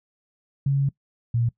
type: tone pair in turn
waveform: sine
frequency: 138.59 / 117.68 Hz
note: C#3 / A#2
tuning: 0 / +17 cents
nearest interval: minor third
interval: 283 cents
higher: first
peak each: -18 / -19 dBFS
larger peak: first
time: 0.66-0.89 / 1.34-1.49 s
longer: first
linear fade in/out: 5 ms
effects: noise-tail reverb RT60 0.1 s tail -21 dB re dry